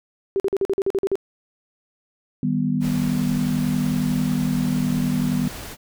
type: tone bursts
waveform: sine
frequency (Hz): 390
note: G4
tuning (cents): -9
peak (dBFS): -17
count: 10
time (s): 0.36-1.155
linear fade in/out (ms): 0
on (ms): 39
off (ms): 45
type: chord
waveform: sine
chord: Eb augmented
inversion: none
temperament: equal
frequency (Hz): 155.56 / 196 / 246.9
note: Eb3 / G3 / B3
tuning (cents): 0 / 0 / 0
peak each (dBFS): -24 / -24 / -22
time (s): 2.43-5.48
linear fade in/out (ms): 2
type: noise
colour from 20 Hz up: pink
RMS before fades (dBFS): -35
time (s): 2.8-5.77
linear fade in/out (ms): 50
effects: none